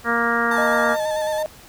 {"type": "harmonic tone", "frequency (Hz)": 233.9, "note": "A#3", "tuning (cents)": 6, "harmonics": [1, 2, 3, 4, 5, 6, 7, 8], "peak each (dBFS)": [-26, -26, -28, -29, -24, -23, -26, -26], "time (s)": [0.04, 0.97], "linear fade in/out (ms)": 50}
{"type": "tone with vibrato", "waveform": "35% pulse", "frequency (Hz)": 880, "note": "A5", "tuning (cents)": 0, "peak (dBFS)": -25, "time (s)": [0.51, 1.43], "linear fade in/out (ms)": 5, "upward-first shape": "square", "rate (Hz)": 9.2, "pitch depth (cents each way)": 36}
{"type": "tone", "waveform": "sine", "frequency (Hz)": 619, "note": "D#5", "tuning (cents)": -9, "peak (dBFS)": -21, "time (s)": [0.58, 1.46], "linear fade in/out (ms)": 0}
{"effects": ["pink hiss -45 dBFS RMS until 1.68 s"]}